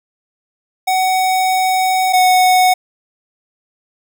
square tone pair in turn, 749 / 737.8 Hz, F#5 / F#5, +21 / -5 cents, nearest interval unison, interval 26 cents, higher first, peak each -13 / -9 dBFS, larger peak second, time 0.87-2.13 / 2.13-2.74 s, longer first, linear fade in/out 10 ms, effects none

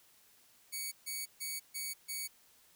5% pulse tone bursts, 2240 Hz, C#7, 18 cents sharp, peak -28 dBFS, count 5, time 0.72-2.28 s, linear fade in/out 20 ms, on 200 ms, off 140 ms, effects white hiss -65 dBFS RMS until 2.75 s

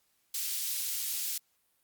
white high-pass noise, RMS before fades -34 dBFS, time 0.34-1.38 s, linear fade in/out 5 ms, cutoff 3500 Hz, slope 12 dB/octave, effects white hiss -73 dBFS RMS until 1.83 s + Opus 48 kbps

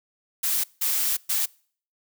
blue noise bursts at uneven times, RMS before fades -24 dBFS, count 3, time 0.43-0.64 / 0.81-1.17 / 1.29-1.46 s, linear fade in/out 10 ms, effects noise-tail reverb RT60 0.5 s tail -25 dB re dry

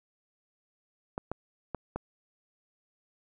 clicks, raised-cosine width 1 ms, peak -19 dBFS, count 4, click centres 1.179 / 1.316 / 1.747 / 1.96 s, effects none

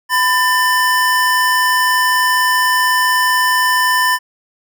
square tone pair together, 1002.4 / 1786 Hz, B5 / A6, +25 / +25 cents, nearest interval minor seventh, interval 1000 cents, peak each -15 dBFS, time 0.09-4.19 s, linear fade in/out 50 ms, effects none

